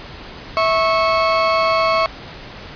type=tone pair together; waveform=35% pulse; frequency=653.2 / 1100 Hz; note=E5 / C#6; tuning=-16 / -14 cents; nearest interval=major sixth; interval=902 cents; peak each=-15 dBFS; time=0.57-2.06 s; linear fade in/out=0 ms; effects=pink hiss -35 dBFS RMS until 2.75 s + resampled to 11025 Hz